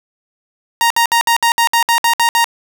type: tone bursts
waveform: sawtooth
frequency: 932.3 Hz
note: A#5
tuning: in tune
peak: -6 dBFS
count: 11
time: 0.81-2.443 s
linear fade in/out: 0 ms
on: 93 ms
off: 61 ms
effects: none